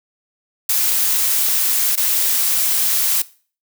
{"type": "noise with dropouts", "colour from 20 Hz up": "blue", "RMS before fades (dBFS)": -17, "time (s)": [0.69, 3.22], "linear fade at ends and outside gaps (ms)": 5, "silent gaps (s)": [1.957, 1.974], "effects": ["noise-tail reverb RT60 0.4 s tail -19 dB re dry"]}